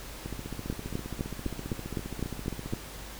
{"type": "two click trains", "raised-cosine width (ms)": 3, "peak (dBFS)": [-17, -23], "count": [9, 38], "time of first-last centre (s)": [[0.7, 2.736], [0.26, 2.727]], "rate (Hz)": [3.93, 15], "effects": ["added 50 Hz sine -45 dBFS peak until 3.19 s", "pink hiss -44 dBFS RMS until 3.19 s"]}